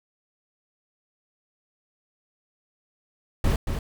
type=noise with echo; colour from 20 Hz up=brown; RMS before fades=-21 dBFS; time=3.44-3.56 s; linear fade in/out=2 ms; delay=230 ms; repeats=1; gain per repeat=-6 dB; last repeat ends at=3.79 s; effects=none